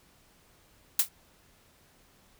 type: noise with exponential decay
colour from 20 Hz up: blue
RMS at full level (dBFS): -17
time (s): 0.99-1.09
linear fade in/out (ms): 5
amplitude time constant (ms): 21
effects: pink hiss -62 dBFS RMS until 2.39 s